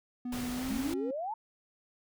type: tone with pitch glide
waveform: triangle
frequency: 246.9 to 272.4 Hz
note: B3 to C#4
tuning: 0 to -30 cents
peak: -32 dBFS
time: 0.25-1.11 s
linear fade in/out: 5 ms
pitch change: +170 cents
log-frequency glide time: 0.53-0.77 s
type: noise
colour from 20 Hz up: pink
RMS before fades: -41 dBFS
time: 0.32-0.94 s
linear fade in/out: 5 ms
type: exponential sweep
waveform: sine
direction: up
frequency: 199.5 to 912 Hz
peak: -33 dBFS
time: 0.7-1.34 s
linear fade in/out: 5 ms
effects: none